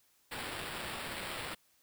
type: noise with sample-and-hold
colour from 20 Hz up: white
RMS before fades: -41 dBFS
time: 0.31-1.55 s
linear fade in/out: 10 ms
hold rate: 6300 Hz
effects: white hiss -70 dBFS RMS until 1.82 s